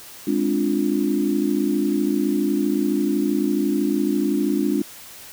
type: chord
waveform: sine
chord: D half-diminished seventh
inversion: second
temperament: equal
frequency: 207.7 / 261.6 / 293.7 / 349.2 Hz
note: Ab3 / C4 / D4 / F4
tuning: 0 / 0 / 0 / 0 cents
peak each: -24 / -26 / -21 / -25 dBFS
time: 0.27-4.82 s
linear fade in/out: 5 ms
effects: white hiss -41 dBFS RMS until 5.32 s